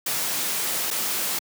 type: noise with dropouts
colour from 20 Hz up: white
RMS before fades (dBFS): -26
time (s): 0.06-1.39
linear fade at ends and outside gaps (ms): 5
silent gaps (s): 0.905-0.91
effects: high-pass 150 Hz 12 dB/octave